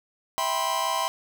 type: chord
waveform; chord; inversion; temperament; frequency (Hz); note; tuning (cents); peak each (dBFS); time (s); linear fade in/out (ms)
45% pulse; C major seventh; first; just; 654.1 / 784.9 / 981.1 / 1046.5; E5 / G5 / B5 / C6; -14 / +2 / -12 / 0; -32 / -32 / -29 / -28; 0.38-1.08; 0
effects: none